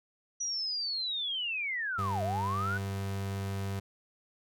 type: linear two-way sweep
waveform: sine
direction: down then up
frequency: 5870 to 622.3 to 1511 Hz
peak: -31 dBFS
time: 0.4-2.78 s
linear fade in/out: 10 ms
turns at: 2.23 s
type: tone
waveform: 35% pulse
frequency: 98 Hz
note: G2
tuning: in tune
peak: -31 dBFS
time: 1.98-3.8 s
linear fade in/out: 10 ms
effects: none